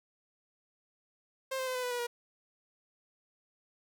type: tone with pitch steps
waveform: sawtooth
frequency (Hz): 529 / 520.2 / 511.6 / 503.1 / 494.7 / 486.5 / 478.4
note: C5 / C5 / C5 / B4 / B4 / B4 / A#4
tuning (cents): +19 / -10 / -39 / +32 / +3 / -26 / +45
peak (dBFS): -29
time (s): 1.51-2.07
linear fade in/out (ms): 10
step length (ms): 80
effects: none